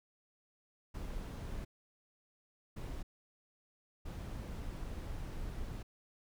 brown noise bursts at uneven times, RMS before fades -42 dBFS, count 3, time 0.94-1.65 / 2.76-3.03 / 4.05-5.83 s, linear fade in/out 10 ms, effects none

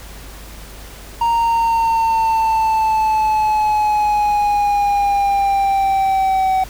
triangle linear sweep, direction down, 932.3 to 755 Hz, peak -11 dBFS, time 1.21-6.64 s, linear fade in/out 5 ms, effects added 50 Hz sine -35 dBFS peak until 6.69 s + pink hiss -38 dBFS RMS until 6.69 s

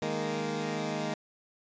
15% pulse chord, D# suspended fourth, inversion none, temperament equal, 155.56 / 207.7 / 233.1 Hz, D#3 / G#3 / A#3, 0 / 0 / 0 cents, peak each -29 dBFS, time 0.02-1.14 s, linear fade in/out 2 ms, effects resampled to 16000 Hz

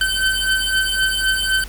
25% pulse beating tone pair, 1535 / 1538.9 Hz, G6 / G6, -37 / -32 cents, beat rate 3.9 Hz, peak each -16 / -16 dBFS, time 0.01-1.64 s, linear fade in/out 2 ms, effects added 50 Hz sine -31 dBFS peak until 1.68 s + pink hiss -39 dBFS RMS until 1.68 s

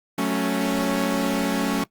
sawtooth chord, F# minor, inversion none, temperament equal, 185 / 220 / 277.2 Hz, F#3 / A3 / C#4, 0 / 0 / 0 cents, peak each -23 / -22 / -20 dBFS, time 0.18-1.84 s, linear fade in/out 5 ms, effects noise-tail reverb RT60 0.1 s tail -21 dB re dry + Opus 24 kbps

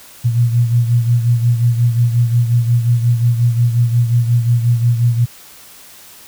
sine beating tone pair, 118.1 / 123.7 Hz, A#2 / B2, +23 / +3 cents, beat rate 5.6 Hz, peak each -11 / -18 dBFS, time 0.24-5.26 s, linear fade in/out 20 ms, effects white hiss -40 dBFS RMS until 6.27 s

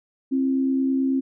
sine tone pair together, 266.2 / 335.4 Hz, C4 / E4, +30 / +30 cents, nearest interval major third, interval 400 cents, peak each -19 / -30 dBFS, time 0.31-1.21 s, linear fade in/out 20 ms, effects none

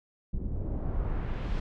brown noise with low-pass filter sweep, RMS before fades -31 dBFS, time 0.33-1.6 s, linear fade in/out 5 ms, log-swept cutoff 260 to 4500 Hz, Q 0.96, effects none

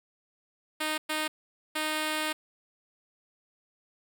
5% pulse tone bursts at uneven times, 309.2 Hz, D#4, 11 cents flat, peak -17 dBFS, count 3, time 0.8-0.98 / 1.09-1.28 / 1.75-2.33 s, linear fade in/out 10 ms, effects none

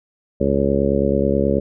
harmonic tone, 69.3 Hz, C#2, in tune, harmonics 1 / 2 / 3 / 4 / 5 / 6 / 7 / 8, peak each -25 / -26 / -21 / -24 / -25 / -22 / -24 / -22 dBFS, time 0.4-1.6 s, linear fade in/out 10 ms, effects none

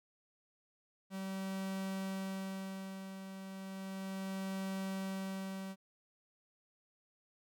45% pulse tone with tremolo, 192 Hz, G3, 36 cents flat, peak -37 dBFS, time 1.1-5.76 s, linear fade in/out 50 ms, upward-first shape sine, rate 0.34 Hz, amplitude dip 60%, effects none

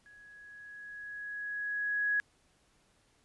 sine tone with level ramp, 1670 Hz, G#6, 9 cents sharp, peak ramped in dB -54 to -26 dBFS, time 0.06-2.2 s, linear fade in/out 0 ms, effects pink hiss -69 dBFS RMS until 3.24 s + resampled to 24000 Hz

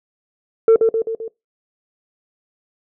sine tone with echo, 449.3 Hz, A4, 36 cents sharp, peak -4 dBFS, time 0.68-0.76 s, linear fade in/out 2 ms, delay 130 ms, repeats 4, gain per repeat -5 dB, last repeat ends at 1.28 s, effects noise-tail reverb RT60 0.2 s tail -22 dB re dry + tanh soft clip ceiling -6 dBFS

